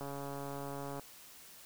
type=click train; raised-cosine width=1 ms; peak=-29 dBFS; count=139; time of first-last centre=0.01-0.996 s; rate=140 Hz; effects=white hiss -55 dBFS RMS until 1.65 s